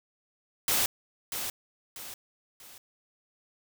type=noise with echo; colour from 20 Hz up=white; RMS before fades=-26 dBFS; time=0.68-0.86 s; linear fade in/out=2 ms; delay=640 ms; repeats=3; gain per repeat=-8 dB; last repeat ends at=2.78 s; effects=none